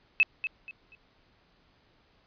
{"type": "tone with echo", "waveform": "sine", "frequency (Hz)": 2597, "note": "E7", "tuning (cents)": -26, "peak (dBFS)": -17, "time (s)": [0.2, 0.23], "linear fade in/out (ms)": 0, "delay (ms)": 240, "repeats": 3, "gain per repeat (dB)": -11, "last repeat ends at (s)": 0.95, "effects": ["pink hiss -65 dBFS RMS until 2.26 s", "resampled to 11025 Hz"]}